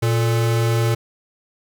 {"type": "tone pair together", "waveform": "square", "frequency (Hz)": [116.54, 440], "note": ["A#2", "A4"], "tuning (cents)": [0, 0], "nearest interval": "octave + major seventh", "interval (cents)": 2300, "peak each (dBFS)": [-17, -27], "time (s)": [0.02, 0.95], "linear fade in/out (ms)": 10, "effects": []}